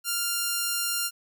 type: tone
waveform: 5% pulse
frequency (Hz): 1396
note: F6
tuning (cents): -1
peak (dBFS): -14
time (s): 0.04-1.11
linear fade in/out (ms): 50
effects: none